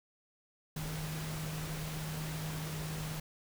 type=tone in noise; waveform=sine; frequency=156 Hz; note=D#3; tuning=5 cents sharp; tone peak=-38 dBFS; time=0.76-3.2 s; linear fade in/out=5 ms; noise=pink; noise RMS=-43 dBFS; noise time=0.76-3.2 s; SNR=+2 dB; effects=none